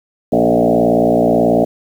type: tone with frequency modulation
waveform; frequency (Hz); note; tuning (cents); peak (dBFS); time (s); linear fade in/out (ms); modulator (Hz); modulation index
sine; 440; A4; 0; -9; 0.32-1.65; 10; 58.4; 4.4
effects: 7-bit